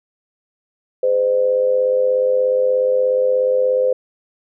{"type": "tone with amplitude modulation", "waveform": "sine", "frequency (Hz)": 512, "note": "C5", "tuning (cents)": -38, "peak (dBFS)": -10, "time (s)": [1.03, 3.93], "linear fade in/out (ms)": 5, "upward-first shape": "sine", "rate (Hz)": 96.8, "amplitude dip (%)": 65, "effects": []}